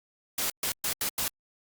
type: noise bursts at uneven times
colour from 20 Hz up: white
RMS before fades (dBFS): -29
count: 5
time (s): 0.38-0.5 / 0.63-0.72 / 0.84-0.93 / 1.01-1.09 / 1.18-1.28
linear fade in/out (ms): 2
effects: Opus 48 kbps